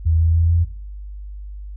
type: tone with pitch steps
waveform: sine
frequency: 81.1 / 82.28 / 83.48 / 84.69 Hz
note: E2 / E2 / E2 / E2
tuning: -28 / -3 / +22 / +47 cents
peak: -13 dBFS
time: 0.05-0.65 s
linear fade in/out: 20 ms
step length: 150 ms
effects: noise-tail reverb RT60 0.5 s tail -18 dB re dry + added 50 Hz sine -30 dBFS peak until 1.76 s